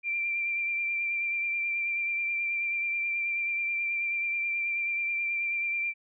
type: tone with vibrato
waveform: sine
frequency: 2365 Hz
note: D7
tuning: 12 cents sharp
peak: -27 dBFS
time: 0.03-5.94 s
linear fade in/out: 50 ms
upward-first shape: triangle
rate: 9.3 Hz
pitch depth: 25 cents each way
effects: none